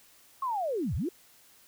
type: linear two-way sweep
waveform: sine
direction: down then up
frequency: 1108.7 to 58.27 to 388.1 Hz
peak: -28 dBFS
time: 0.42-1.09 s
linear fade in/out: 5 ms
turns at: 0.95 s
effects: white hiss -59 dBFS RMS until 1.67 s